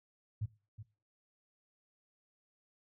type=tone with echo; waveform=sine; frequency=107 Hz; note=A2; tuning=48 cents flat; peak=-33 dBFS; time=0.41-0.46 s; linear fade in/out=10 ms; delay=370 ms; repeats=1; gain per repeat=-12 dB; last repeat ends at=0.83 s; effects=noise-tail reverb RT60 0.3 s tail -17 dB re dry